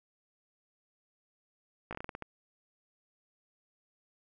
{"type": "slowing click train", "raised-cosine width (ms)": 0.5, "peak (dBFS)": -24, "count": 9, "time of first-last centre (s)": [1.91, 2.223], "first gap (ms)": 17, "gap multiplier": 1.23, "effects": []}